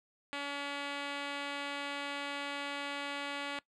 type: tone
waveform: 5% pulse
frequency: 284 Hz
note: C#4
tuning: 42 cents sharp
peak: -25 dBFS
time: 0.33-3.59 s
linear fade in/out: 0 ms
effects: noise-tail reverb RT60 0.1 s tail -20 dB re dry + low-pass 5000 Hz 12 dB/octave